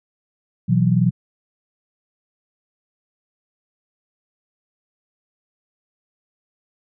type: chord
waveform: sine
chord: B suspended fourth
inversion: none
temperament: equal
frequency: 123.47 / 164.81 / 185 Hz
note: B2 / E3 / F#3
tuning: 0 / 0 / 0 cents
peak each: -18 dBFS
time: 0.68-1.11 s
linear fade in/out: 20 ms
effects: none